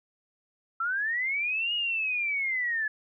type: linear two-way sweep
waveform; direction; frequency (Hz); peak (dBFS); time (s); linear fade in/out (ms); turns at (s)
sine; up then down; 1317 to 2895 to 1701; -26; 0.8-2.88; 5; 1.74
effects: none